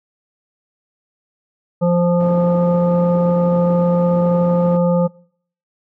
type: harmonic tone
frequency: 174.61 Hz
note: F3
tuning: in tune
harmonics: 1 / 3 / 5 / 7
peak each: -14 / -16 / -27 / -30 dBFS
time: 1.81-5.08 s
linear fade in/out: 20 ms
type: band-pass noise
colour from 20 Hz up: white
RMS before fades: -32 dBFS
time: 2.2-4.77 s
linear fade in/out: 2 ms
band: 120 to 420 Hz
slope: 12 dB/octave
effects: noise-tail reverb RT60 0.6 s tail -25 dB re dry